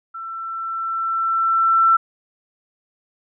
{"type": "tone with level ramp", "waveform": "sine", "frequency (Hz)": 1340, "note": "E6", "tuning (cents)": 28, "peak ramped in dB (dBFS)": [-29, -10], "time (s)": [0.14, 1.97], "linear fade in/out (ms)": 10, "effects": []}